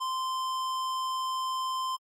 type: tone with hard clipping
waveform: sine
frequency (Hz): 1039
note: C6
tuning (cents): -12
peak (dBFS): -31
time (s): 0-1.97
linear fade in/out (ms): 20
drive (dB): 15
effects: AAC 64 kbps